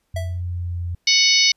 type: tone with pitch glide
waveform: sine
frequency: 88.6 to 86.93 Hz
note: F2 to F2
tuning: +25 to -7 cents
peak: -23 dBFS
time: 0.14-0.95 s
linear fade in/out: 5 ms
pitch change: -32 cents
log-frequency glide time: 0.39-0.8 s
type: tone with exponential decay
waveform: square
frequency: 659.3 Hz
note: E5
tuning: in tune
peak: -25 dBFS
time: 0.16-0.41 s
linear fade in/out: 5 ms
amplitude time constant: 54 ms
type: harmonic tone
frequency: 740 Hz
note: F#5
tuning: in tune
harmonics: 3 / 4 / 5 / 6 / 7 / 8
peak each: -19 / -22 / -21 / -19 / -19 / -22 dBFS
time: 1.07-1.52 s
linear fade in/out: 5 ms
effects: pink hiss -70 dBFS RMS until 1.56 s + resampled to 32000 Hz